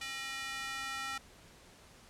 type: tone with high-pass filter sweep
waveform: square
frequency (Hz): 268.7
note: C4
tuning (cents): +46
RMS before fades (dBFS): -40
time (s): 0.01-1.18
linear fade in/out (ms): 5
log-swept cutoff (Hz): 2200 to 1400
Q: 1.5
effects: pink hiss -58 dBFS RMS until 2.09 s + low-pass 10000 Hz 12 dB/octave